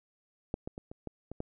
clicks, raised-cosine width 2 ms, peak -18 / -24 / -28 / -30 / -25 / -27 / -22 dBFS, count 7, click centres 0.541 / 0.675 / 0.779 / 0.915 / 1.073 / 1.316 / 1.404 s, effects none

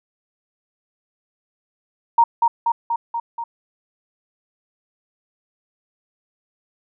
sine tone with echo, 932.3 Hz, A#5, in tune, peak -9 dBFS, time 2.18-2.24 s, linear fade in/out 5 ms, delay 240 ms, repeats 5, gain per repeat -3 dB, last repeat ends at 3.44 s, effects none

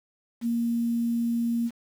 sine tone with quantisation, 233.9 Hz, A#3, 6 cents sharp, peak -23 dBFS, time 0.41-1.71 s, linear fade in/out 50 ms, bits 8, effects none

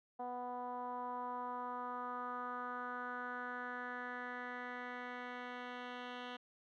10% pulse tone with low-pass filter sweep, 246.9 Hz, B3, in tune, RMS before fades -44 dBFS, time 0.19-6.37 s, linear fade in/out 10 ms, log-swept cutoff 810 to 2800 Hz, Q 4, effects none

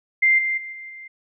sine tone with level steps, 2093 Hz, C7, in tune, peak -13 / -20 / -31 / -34 / -36 dBFS, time 0.22-1.08 s, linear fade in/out 10 ms, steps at 0.38 / 0.57 / 0.72 / 0.89 s, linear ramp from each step 10 ms, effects none

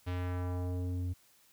square tone with low-pass filter sweep, 90 Hz, F#2, 47 cents flat, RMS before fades -35 dBFS, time 0.06-1.14 s, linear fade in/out 20 ms, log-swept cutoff 3600 to 180 Hz, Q 1.1, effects white hiss -65 dBFS RMS until 1.52 s

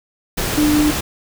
sine tone in noise, 299.6 Hz, D4, 35 cents sharp, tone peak -12 dBFS, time 0.57-0.91 s, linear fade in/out 10 ms, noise pink, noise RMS -21 dBFS, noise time 0.37-1.01 s, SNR +6 dB, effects none

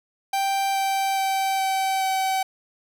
45% pulse tone with pitch steps, 784 / 779 / 774.1 / 769.2 / 764.3 Hz, G5 / G5 / G5 / G5 / G5, 0 / -11 / -22 / -33 / -44 cents, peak -21 dBFS, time 0.33-2.43 s, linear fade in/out 5 ms, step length 420 ms, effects none

